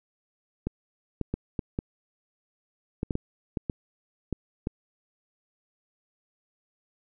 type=clicks; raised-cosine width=3 ms; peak=-15 dBFS; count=12; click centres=0.67 / 1.213 / 1.34 / 1.592 / 1.789 / 3.031 / 3.108 / 3.154 / 3.572 / 3.698 / 4.327 / 4.671 s; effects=none